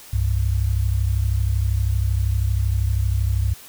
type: tone pair together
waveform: sine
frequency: 65.41 / 98.14 Hz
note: C2 / G2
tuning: 0 / +2 cents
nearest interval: perfect fifth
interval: 702 cents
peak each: -20 dBFS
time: 0.13-3.54 s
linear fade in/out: 5 ms
effects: white hiss -43 dBFS RMS until 3.68 s